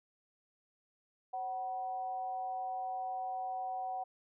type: tone with amplitude modulation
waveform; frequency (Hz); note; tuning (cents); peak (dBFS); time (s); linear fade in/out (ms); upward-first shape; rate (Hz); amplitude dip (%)
sine; 751; F#5; +26; -33; 1.33-4.04; 10; sine; 218; 55
effects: none